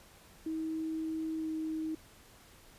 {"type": "tone with pitch glide", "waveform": "sine", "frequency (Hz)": [319, 316.1], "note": ["D#4", "D#4"], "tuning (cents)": [43, 27], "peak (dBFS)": -33, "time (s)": [0.46, 1.95], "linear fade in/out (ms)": 5, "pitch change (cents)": -16, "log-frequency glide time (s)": [1.36, 1.48], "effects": ["pink hiss -58 dBFS RMS until 2.78 s", "resampled to 32000 Hz"]}